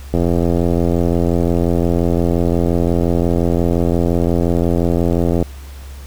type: click train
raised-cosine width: 2 ms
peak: -3 dBFS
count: 454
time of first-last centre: 0.14-5.426 s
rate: 85.7 Hz
effects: added 68 Hz sine -30 dBFS peak until 6.06 s + pink hiss -42 dBFS RMS until 6.06 s